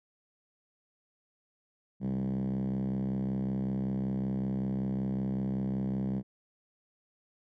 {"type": "tone with band-pass filter", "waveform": "5% pulse", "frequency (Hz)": 65.3, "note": "C2", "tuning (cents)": -3, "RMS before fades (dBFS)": -32, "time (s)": [2, 6.23], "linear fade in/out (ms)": 50, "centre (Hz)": 170, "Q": 9.4, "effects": []}